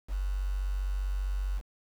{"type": "tone with quantisation", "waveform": "sine", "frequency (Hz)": 47.61, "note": "G1", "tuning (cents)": -50, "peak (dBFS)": -28, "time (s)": [0.08, 1.62], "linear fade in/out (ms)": 50, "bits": 8, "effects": []}